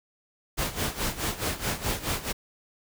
pink noise with tremolo, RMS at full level -27 dBFS, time 0.57-2.33 s, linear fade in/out 20 ms, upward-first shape sine, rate 4.7 Hz, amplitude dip 80%, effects none

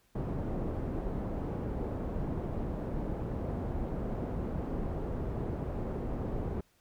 pink low-pass noise, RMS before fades -35 dBFS, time 0.15-6.61 s, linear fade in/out 5 ms, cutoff 560 Hz, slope 12 dB/octave, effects pink hiss -69 dBFS RMS until 6.8 s

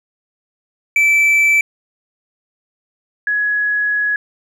triangle / sine tone pair in turn, 2321 / 1678.9 Hz, D7 / G#6, -21 / +18 cents, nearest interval tritone, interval 561 cents, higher first, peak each -8 / -14 dBFS, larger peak first, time 0.96-1.61 / 3.27-4.16 s, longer second, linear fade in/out 2 ms, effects none

